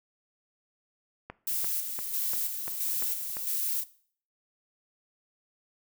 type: click train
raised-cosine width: 0.5 ms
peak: -24 dBFS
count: 7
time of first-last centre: 1.3-3.369 s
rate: 2.9 Hz
type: noise with tremolo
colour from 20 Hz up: violet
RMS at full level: -30 dBFS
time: 1.47-3.84 s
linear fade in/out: 5 ms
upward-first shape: square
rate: 1.5 Hz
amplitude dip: 45%
effects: noise-tail reverb RT60 0.5 s tail -18 dB re dry